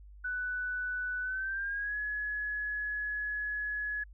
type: tone with pitch glide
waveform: sine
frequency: 1490 to 1691.9 Hz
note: F#6 to G#6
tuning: +12 to +32 cents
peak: -32 dBFS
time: 0.24-4.04 s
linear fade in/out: 10 ms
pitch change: +220 cents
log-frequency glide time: 1.21-1.98 s
effects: added 50 Hz sine -49 dBFS peak until 4.13 s